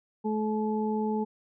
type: harmonic tone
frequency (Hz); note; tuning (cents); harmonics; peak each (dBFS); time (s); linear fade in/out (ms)
215.2; A3; -38; 1 / 2 / 4; -28 / -31 / -34; 0.24-1.25; 20
effects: none